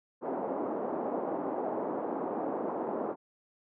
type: band-pass noise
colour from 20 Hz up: pink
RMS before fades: -34 dBFS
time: 0.21-3.16 s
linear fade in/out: 50 ms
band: 260 to 910 Hz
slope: 24 dB/octave
effects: none